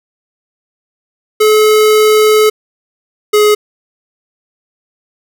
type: tone pair in turn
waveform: square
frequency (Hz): 429.3 / 420.7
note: A4 / G#4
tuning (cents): -43 / +22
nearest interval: unison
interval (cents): 35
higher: first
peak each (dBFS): -6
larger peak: neither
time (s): 1.4-2.5 / 3.33-3.55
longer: first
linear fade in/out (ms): 10
effects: none